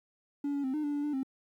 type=tone with pitch steps; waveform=triangle; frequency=285.6 / 282.6 / 262.1 / 303.6 / 291.1 / 289.1 / 295.7 / 265.9 Hz; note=D4 / C#4 / C4 / D#4 / D4 / D4 / D4 / C4; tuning=-48 / +34 / +3 / -42 / -15 / -27 / +12 / +28 cents; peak=-27 dBFS; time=0.44-1.232 s; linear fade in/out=5 ms; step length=99 ms; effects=tanh soft clip ceiling -24 dBFS + 11-bit